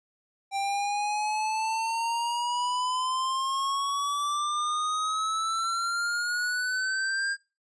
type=exponential sweep; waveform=square; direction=up; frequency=784 to 1612 Hz; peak=-27 dBFS; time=0.51-7.37 s; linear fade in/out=50 ms; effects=noise-tail reverb RT60 0.3 s tail -24 dB re dry + resampled to 22050 Hz